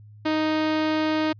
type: tone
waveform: sawtooth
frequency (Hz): 311.1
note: D#4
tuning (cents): 0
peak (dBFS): -17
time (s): 0.25-1.33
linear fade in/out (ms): 10
effects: added 105 Hz sine -44 dBFS peak until 1.39 s + resampled to 11025 Hz